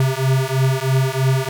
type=beating tone pair; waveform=square; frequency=130.81 / 133.91 Hz; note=C3 / C3; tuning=0 / +41 cents; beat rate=3.1 Hz; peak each=-19 dBFS; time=0-1.49 s; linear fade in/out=2 ms; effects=none